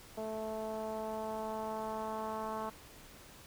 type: tone with low-pass filter sweep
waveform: 10% pulse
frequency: 218.8 Hz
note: A3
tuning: 9 cents flat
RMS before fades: -39 dBFS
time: 0.17-2.7 s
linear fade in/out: 10 ms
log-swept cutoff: 640 to 1100 Hz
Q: 2.1
effects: pink hiss -55 dBFS RMS until 3.46 s